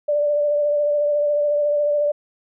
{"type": "tone with vibrato", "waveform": "sine", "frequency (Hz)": 587.3, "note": "D5", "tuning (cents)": 0, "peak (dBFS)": -16, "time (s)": [0.08, 2.12], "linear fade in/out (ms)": 10, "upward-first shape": "triangle", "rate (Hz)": 14, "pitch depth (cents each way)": 27, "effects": []}